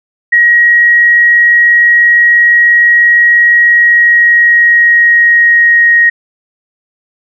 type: tone with pitch glide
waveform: sine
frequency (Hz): 1897 to 1877.4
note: A#6 to A#6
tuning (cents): +30 to +12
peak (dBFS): -3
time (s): 0.32-6.1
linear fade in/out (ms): 10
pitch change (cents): -18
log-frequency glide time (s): 3.62-5.96
effects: none